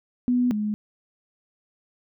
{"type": "tone pair in turn", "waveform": "sine", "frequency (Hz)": [246.9, 210.7], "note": ["B3", "G#3"], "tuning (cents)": [0, 25], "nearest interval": "minor third", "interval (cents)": 275, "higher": "first", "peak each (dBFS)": [-18, -23], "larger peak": "first", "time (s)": [[0.28, 0.51], [0.51, 0.74]], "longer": "neither", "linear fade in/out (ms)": 0, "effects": []}